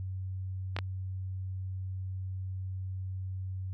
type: clicks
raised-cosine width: 0.3 ms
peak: -17 dBFS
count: 2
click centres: 0.765 / 0.788 s
effects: added 94 Hz sine -34 dBFS peak until 3.73 s